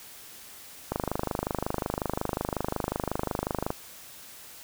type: click train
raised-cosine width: 1 ms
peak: -13 dBFS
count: 72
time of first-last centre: 0.92-3.704 s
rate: 25.5 Hz
effects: white hiss -47 dBFS RMS until 4.63 s